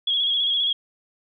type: tone with vibrato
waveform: sine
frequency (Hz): 3322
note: G#7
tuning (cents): 0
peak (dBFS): -19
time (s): 0.07-0.73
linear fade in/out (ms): 5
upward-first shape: square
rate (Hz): 15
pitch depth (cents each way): 33
effects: none